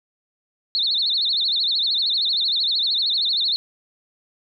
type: tone with vibrato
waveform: sine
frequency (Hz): 3951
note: B7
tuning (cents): 0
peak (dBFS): -18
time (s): 0.75-3.56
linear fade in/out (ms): 0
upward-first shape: sine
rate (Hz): 13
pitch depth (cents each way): 190
effects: none